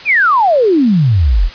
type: exponential sweep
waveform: sine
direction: down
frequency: 2586 to 36.41 Hz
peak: -7 dBFS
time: 0.05-1.5 s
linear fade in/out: 50 ms
effects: white hiss -32 dBFS RMS until 1.54 s + resampled to 11025 Hz